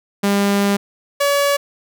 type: tone pair in turn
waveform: sawtooth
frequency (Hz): 200.7 / 567.7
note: G3 / C#5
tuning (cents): +41 / +41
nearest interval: octave + tritone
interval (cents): 1800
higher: second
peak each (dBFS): -10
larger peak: neither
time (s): 0.23-0.77 / 1.2-1.57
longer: first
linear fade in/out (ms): 10
effects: none